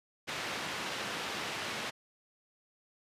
white band-pass noise, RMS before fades -38 dBFS, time 0.27-1.91 s, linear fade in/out 20 ms, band 120 to 3100 Hz, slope 12 dB/octave, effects resampled to 32000 Hz

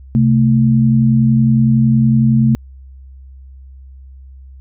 sine tone pair together, 130.88 / 221.7 Hz, C3 / A3, +1 / +13 cents, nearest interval major sixth, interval 912 cents, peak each -11 dBFS, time 0.15-2.55 s, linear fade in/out 0 ms, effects added 66 Hz sine -34 dBFS peak until 4.6 s

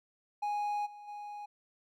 triangle tone with level steps, 828 Hz, G#5, 5 cents flat, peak -29 / -45 / -39 dBFS, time 0.42-1.46 s, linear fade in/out 10 ms, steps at 0.85 / 1.07 s, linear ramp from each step 20 ms, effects none

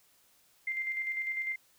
sine tone with tremolo, 2093 Hz, C7, in tune, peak -30 dBFS, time 0.67-1.56 s, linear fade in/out 5 ms, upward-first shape square, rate 10 Hz, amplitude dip 40%, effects white hiss -66 dBFS RMS until 1.78 s

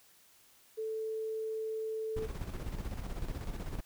sine tone, 440 Hz, A4, in tune, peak -34 dBFS, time 0.77-2.27 s, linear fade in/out 20 ms
brown noise with tremolo, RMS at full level -37 dBFS, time 2.16-3.81 s, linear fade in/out 10 ms, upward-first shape square, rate 16 Hz, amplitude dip 50%
effects white hiss -63 dBFS RMS until 3.85 s

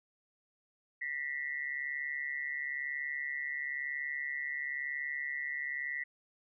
sine tone with amplitude modulation, 1953 Hz, B6, 20 cents flat, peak -31 dBFS, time 1.01-6.04 s, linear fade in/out 10 ms, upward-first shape sine, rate 141 Hz, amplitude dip 80%, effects none

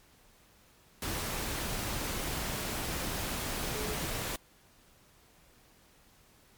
sine tone in noise, 427.2 Hz, G#4, 49 cents sharp, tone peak -38 dBFS, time 3.75-3.95 s, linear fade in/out 2 ms, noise pink, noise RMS -35 dBFS, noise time 1.02-4.36 s, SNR -6 dB, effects pink hiss -62 dBFS RMS until 6.57 s + MP3 96 kbps

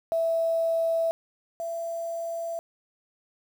sine tone pair in turn, 659.3 / 669.7 Hz, E5 / E5, 0 / +27 cents, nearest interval unison, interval 27 cents, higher second, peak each -22 / -29 dBFS, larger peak first, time 0.12-1.11 / 1.6-2.59 s, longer neither, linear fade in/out 0 ms, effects 8-bit

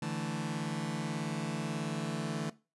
sawtooth chord, D suspended second, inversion none, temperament just, 146.83 / 165.19 / 220.2 Hz, D3 / E3 / A3, 0 / +4 / +2 cents, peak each -34 dBFS, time 0.02-2.5 s, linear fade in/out 5 ms, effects noise-tail reverb RT60 0.3 s tail -19 dB re dry + resampled to 24000 Hz

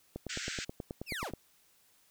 click train, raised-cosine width 2 ms, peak -25 dBFS, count 12, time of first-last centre 0.16-1.336 s, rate 9.35 Hz
pink band-pass noise, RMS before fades -40 dBFS, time 0.29-0.65 s, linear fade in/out 10 ms, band 1400 to 7900 Hz, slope 96 dB/octave
30% pulse linear sweep, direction down, 2821 to 43.65 Hz, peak -34 dBFS, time 1.06-1.32 s, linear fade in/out 50 ms
effects white hiss -67 dBFS RMS until 2.1 s

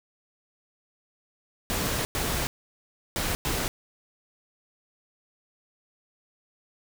pink noise bursts at uneven times, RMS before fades -28 dBFS, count 4, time 1.7-2.05 / 2.15-2.47 / 3.16-3.35 / 3.45-3.68 s, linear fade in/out 0 ms, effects none

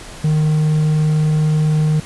triangle tone, 154 Hz, D#3, 17 cents flat, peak -10 dBFS, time 0.24-2 s, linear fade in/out 5 ms, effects pink hiss -35 dBFS RMS until 2.05 s + resampled to 24000 Hz

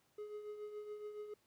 triangle tone with tremolo, 420 Hz, G#4, 19 cents sharp, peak -40 dBFS, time 0.18-1.34 s, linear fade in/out 5 ms, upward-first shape triangle, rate 7.1 Hz, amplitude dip 60%, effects pink hiss -75 dBFS RMS until 1.46 s + high-pass 100 Hz 12 dB/octave

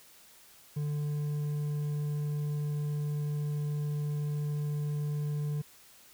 triangle tone with hard clipping, 147.7 Hz, D3, 10 cents sharp, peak -31 dBFS, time 0.76-5.62 s, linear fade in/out 10 ms, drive 7 dB, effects white hiss -57 dBFS RMS until 6.13 s

